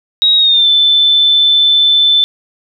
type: tone with pitch glide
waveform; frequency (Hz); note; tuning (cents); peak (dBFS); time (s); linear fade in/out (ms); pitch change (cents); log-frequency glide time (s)
sine; 3800 to 3525; A#7 to A7; +33 to +2; -6; 0.22-2.24; 0; -131; 0.36-0.68
effects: none